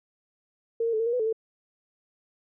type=tone with pitch steps; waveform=sine; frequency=458.6 / 462.2 / 435.7 / 455.1 / 472 / 497.7 / 438.5 / 446.3 Hz; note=A#4 / A#4 / A4 / A#4 / A#4 / B4 / A4 / A4; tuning=-28 / -15 / -17 / -42 / +22 / +13 / -6 / +25 cents; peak=-23 dBFS; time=0.8-1.328 s; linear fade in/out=5 ms; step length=66 ms; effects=none